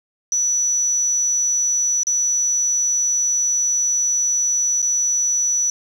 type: tone with dropouts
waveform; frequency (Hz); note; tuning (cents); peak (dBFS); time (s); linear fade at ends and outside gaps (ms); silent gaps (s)
sine; 5920; F#8; 0; -16; 0.32-5.7; 1; 2.033-2.069 / 4.819-4.826
effects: 7-bit